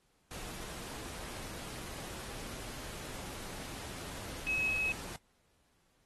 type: tone in noise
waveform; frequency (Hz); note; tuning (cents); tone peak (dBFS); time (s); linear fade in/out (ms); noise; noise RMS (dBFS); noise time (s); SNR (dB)
sine; 2564; E7; -49; -30; 4.47-4.92; 0; pink; -45; 0.31-5.16; +12
effects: pink hiss -73 dBFS RMS until 6.05 s + AAC 32 kbps